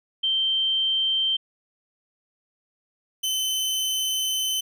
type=tone pair in turn; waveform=sine / sawtooth; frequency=3130 / 3053 Hz; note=G7 / G7; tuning=-3 / -46 cents; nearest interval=unison; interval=43 cents; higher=first; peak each=-20 dBFS; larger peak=neither; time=0.23-1.37 / 3.23-4.61 s; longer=second; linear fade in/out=10 ms; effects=none